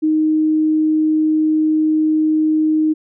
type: tone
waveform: sine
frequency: 311.1 Hz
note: D#4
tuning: in tune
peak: -12 dBFS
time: 0.02-2.94 s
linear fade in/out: 20 ms
effects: none